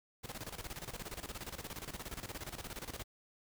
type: noise with tremolo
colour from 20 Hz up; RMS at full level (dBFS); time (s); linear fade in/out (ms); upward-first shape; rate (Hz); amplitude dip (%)
pink; -43; 0.23-3.04; 20; square; 17; 75
effects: none